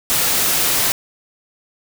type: noise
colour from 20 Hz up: white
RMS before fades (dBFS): -17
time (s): 0.1-0.92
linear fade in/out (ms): 0
effects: none

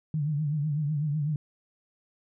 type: tone with vibrato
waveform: sine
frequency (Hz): 149.4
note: D3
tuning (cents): +30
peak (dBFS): -25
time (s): 0.14-1.36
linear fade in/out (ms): 2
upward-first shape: triangle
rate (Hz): 8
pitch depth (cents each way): 110
effects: none

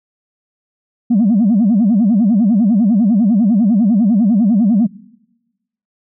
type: tone with vibrato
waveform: sine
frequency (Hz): 215.2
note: A3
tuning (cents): -38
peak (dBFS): -7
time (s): 1.1-4.87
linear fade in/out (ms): 10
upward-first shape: sine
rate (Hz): 10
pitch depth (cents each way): 230
effects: noise-tail reverb RT60 1.0 s tail -21 dB re dry + tanh soft clip ceiling -6 dBFS

